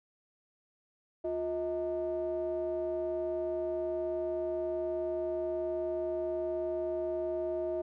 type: ring-modulated tone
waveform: triangle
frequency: 140.6 Hz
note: C#3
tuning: 25 cents sharp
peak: -26 dBFS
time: 1.24-7.82 s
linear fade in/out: 10 ms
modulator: 495 Hz
effects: none